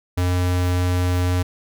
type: tone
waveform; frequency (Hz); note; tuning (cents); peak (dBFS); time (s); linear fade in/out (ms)
square; 89.8; F2; +49; -18; 0.17-1.43; 10
effects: none